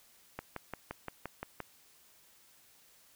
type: click train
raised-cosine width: 0.5 ms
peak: -23 dBFS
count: 8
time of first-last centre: 0.39-1.603 s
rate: 5.77 Hz
effects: white hiss -63 dBFS RMS until 3.15 s